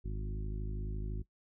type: harmonic tone with a mistuned harmonic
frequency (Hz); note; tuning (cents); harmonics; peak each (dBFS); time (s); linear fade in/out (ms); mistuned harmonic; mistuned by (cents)
51.91; G#1; 0; 1 / 2 / 3 / 4 / 5 / 6 / 7; -36 / -43 / -47 / -50 / -54 / -56 / -51; 0.04-1.23; 20; 1; -66
effects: noise-tail reverb RT60 0.1 s tail -19 dB re dry